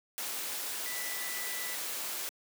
sine tone in noise, 1977 Hz, B6, 1 cent sharp, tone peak -41 dBFS, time 0.86-1.75 s, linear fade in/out 0 ms, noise white, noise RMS -37 dBFS, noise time 0.18-2.29 s, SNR -7 dB, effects high-pass 300 Hz 12 dB/octave

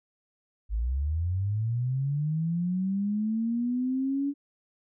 sine linear sweep, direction up, 50 to 286 Hz, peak -25 dBFS, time 0.69-4.34 s, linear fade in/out 50 ms, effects none

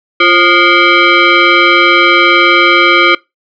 sine tone with frequency modulation, 534 Hz, C5, 35 cents sharp, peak -4 dBFS, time 0.2-3.15 s, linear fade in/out 5 ms, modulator 881 Hz, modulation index 2.9, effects noise-tail reverb RT60 0.2 s tail -22 dB re dry

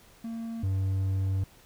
triangle tone pair in turn, 228.2 / 95.95 Hz, A#3 / G2, -37 / -37 cents, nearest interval octave + minor third, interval 1500 cents, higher first, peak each -31 / -23 dBFS, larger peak second, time 0.24-0.63 / 0.63-1.44 s, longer second, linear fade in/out 5 ms, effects pink hiss -57 dBFS RMS until 1.65 s

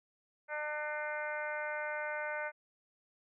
harmonic tone, 300 Hz, D4, 37 cents sharp, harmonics 2 / 3 / 4 / 5 / 6 / 7 / 8, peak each -40 / -43 / -49 / -40 / -48 / -43 / -52 dBFS, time 0.48-2.52 s, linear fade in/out 50 ms, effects none

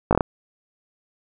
slowing click train, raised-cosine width 1 ms, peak -3 dBFS, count 5, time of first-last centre 0.11-0.208 s, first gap 18 ms, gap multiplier 1.21, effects none

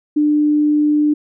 sine tone, 298.4 Hz, D4, 28 cents sharp, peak -11 dBFS, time 0.16-1.14 s, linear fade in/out 10 ms, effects none

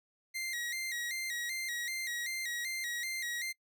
sawtooth tone with vibrato, 1997 Hz, B6, 19 cents sharp, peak -32 dBFS, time 0.34-3.53 s, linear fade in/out 20 ms, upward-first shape square, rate 2.6 Hz, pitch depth 80 cents each way, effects noise-tail reverb RT60 0.1 s tail -24 dB re dry

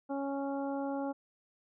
harmonic tone, 277.1 Hz, C#4, 1 cent flat, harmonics 1 / 2 / 3 / 4 / 5, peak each -35 / -38 / -40 / -50 / -50 dBFS, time 0.09-1.13 s, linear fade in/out 20 ms, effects none

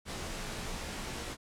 pink noise with comb filter, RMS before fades -39 dBFS, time 0.05-1.37 s, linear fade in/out 50 ms, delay 20 ms, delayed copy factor -0.8, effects low-pass 9000 Hz 12 dB/octave

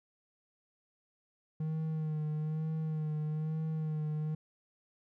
triangle tone with vibrato, 155.56 Hz, D#3, in tune, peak -30 dBFS, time 1.6-4.35 s, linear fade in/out 5 ms, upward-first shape sine, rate 1.1 Hz, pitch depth 34 cents each way, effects none

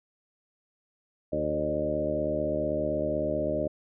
harmonic tone with a mistuned harmonic, 75.8 Hz, D#2, 45 cents flat, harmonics 1 / 2 / 3 / 4 / 5 / 6 / 7 / 8, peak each -39 / -38 / -37 / -34 / -36 / -39 / -34 / -29 dBFS, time 1.32-3.68 s, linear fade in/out 10 ms, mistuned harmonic 7, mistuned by +21 cents, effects none

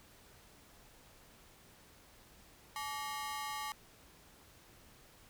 sawtooth ring-modulated tone, 1006 Hz, B5, 32 cents sharp, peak -32 dBFS, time 2.76-3.72 s, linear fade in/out 0 ms, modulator 149 Hz, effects pink hiss -61 dBFS RMS until 5.29 s

